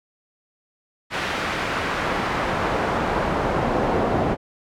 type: noise with band-pass filter sweep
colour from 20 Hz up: brown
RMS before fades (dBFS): -23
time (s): 1.1-4.37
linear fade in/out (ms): 50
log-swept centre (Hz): 2200 to 590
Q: 0.84
effects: none